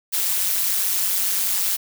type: noise with amplitude modulation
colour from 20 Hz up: blue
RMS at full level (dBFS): -18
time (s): 0.12-1.77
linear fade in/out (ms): 20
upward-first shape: sine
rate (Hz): 192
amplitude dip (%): 80
effects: none